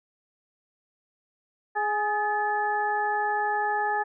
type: harmonic tone with a mistuned harmonic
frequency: 417.9 Hz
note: G#4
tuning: 11 cents sharp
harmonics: 1 / 2 / 3 / 4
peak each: -33 / -25 / -36 / -30 dBFS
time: 1.75-4.04 s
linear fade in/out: 20 ms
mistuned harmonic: 4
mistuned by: +53 cents
effects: none